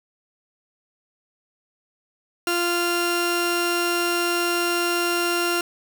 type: tone pair together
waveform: sawtooth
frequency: 347.4 / 1389.6 Hz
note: F4 / F6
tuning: -9 / -9 cents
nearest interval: 2 octaves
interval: 2400 cents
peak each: -19 dBFS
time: 2.47-5.61 s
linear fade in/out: 2 ms
effects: 8-bit